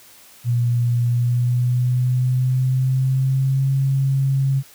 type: tone with pitch glide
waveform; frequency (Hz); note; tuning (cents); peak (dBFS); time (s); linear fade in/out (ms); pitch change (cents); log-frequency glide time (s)
sine; 120 to 135.48; B2 to C#3; -49 to -39; -15; 0.44-4.63; 50; +210; 1.04-3.72
effects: white hiss -47 dBFS RMS until 4.74 s + high-pass 60 Hz 12 dB/octave